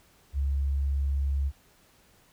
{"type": "tone", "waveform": "sine", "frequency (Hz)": 69.3, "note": "C#2", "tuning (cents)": 0, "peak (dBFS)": -24, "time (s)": [0.33, 1.52], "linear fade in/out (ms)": 50, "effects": ["pink hiss -61 dBFS RMS until 2.32 s"]}